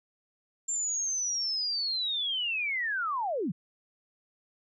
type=linear sweep; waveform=sine; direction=down; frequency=7360 to 138.59 Hz; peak=-28 dBFS; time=0.68-3.52 s; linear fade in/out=10 ms; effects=none